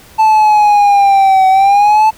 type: linear two-way sweep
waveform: triangle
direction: down then up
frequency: 880 to 755 to 880 Hz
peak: -3 dBFS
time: 0.18-2.11 s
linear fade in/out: 20 ms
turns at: 1.48 s
effects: pink hiss -40 dBFS RMS until 2.17 s